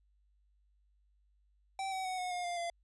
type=tone with pitch steps; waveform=square; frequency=774 / 758.5 / 743.3 / 728.5 / 713.9 / 699.6 / 685.6 Hz; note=G5 / F#5 / F#5 / F#5 / F5 / F5 / F5; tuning=-22 / +43 / +8 / -27 / +38 / +3 / -32 cents; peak=-36 dBFS; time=1.79-2.7 s; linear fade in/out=2 ms; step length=130 ms; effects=added 50 Hz sine -68 dBFS peak until 2.83 s + resampled to 24000 Hz